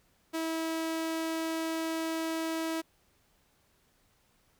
sawtooth tone, 324.3 Hz, E4, 28 cents flat, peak -27 dBFS, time 0.33-2.82 s, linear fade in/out 20 ms, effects pink hiss -69 dBFS RMS until 4.59 s

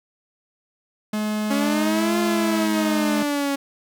45% pulse tone, 212.8 Hz, G#3, 42 cents sharp, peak -22 dBFS, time 1.13-3.23 s, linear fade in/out 5 ms
sawtooth exponential two-way sweep, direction up then down, 277.2 to 347.6 to 277.2 Hz, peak -17 dBFS, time 1.5-3.56 s, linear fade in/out 10 ms, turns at 2.19 s
effects none

